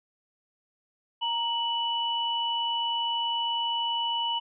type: tone pair together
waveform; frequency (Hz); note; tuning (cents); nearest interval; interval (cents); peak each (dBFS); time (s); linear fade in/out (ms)
sine; 932.3 / 2960; A#5 / F#7; 0 / 0; octave + minor sixth; 2000; -29 / -28; 1.21-4.4; 20
effects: none